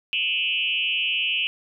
sine tone with frequency modulation, 2778 Hz, F7, 10 cents flat, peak -21 dBFS, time 0.13-1.47 s, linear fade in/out 0 ms, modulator 169 Hz, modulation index 1.8, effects none

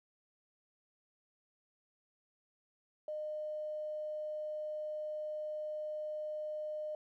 triangle tone with tanh clipping, 610 Hz, D#5, 34 cents flat, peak -37 dBFS, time 3.08-6.95 s, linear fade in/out 2 ms, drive 3 dB, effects none

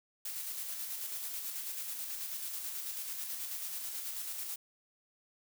blue noise with tremolo, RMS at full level -39 dBFS, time 0.25-4.56 s, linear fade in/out 5 ms, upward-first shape square, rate 9.2 Hz, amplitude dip 30%, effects none

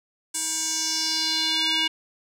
square tone with band-pass filter sweep, 318.8 Hz, D#4, 42 cents sharp, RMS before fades -25 dBFS, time 0.34-1.88 s, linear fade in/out 10 ms, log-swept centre 8300 to 3000 Hz, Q 3.6, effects none

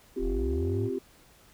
sine chord, C suspended fourth, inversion none, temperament equal, 261.6 / 349.2 / 392 Hz, C4 / F4 / G4, 0 / 0 / 0 cents, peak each -34 / -34 / -31 dBFS, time 0.16-0.99 s, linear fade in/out 10 ms
sine linear sweep, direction up, 32.7 to 114.2 Hz, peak -27 dBFS, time 0.19-0.9 s, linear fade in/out 50 ms
effects tanh soft clip ceiling -18 dBFS + pink hiss -58 dBFS RMS until 1.53 s

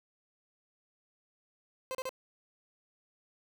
30% pulse tone bursts, 520 Hz, C5, 11 cents flat, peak -32 dBFS, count 3, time 1.91-2.092 s, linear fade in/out 0 ms, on 38 ms, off 34 ms, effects none

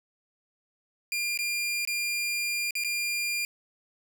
sawtooth tone with dropouts, 2400 Hz, D7, 37 cents sharp, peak -24 dBFS, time 1.12-3.45 s, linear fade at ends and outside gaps 1 ms, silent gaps 1.375-1.389 / 1.851-1.874 / 2.708-2.753 / 2.838-2.846 s, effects none

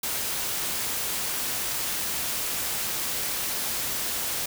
white noise, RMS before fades -29 dBFS, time 0.03-4.46 s, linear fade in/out 5 ms, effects none

